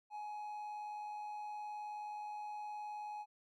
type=tone with amplitude modulation; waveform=triangle; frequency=840 Hz; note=G#5; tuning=19 cents sharp; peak=-39 dBFS; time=0.1-3.26 s; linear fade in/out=50 ms; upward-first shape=sine; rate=99.1 Hz; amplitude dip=30%; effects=none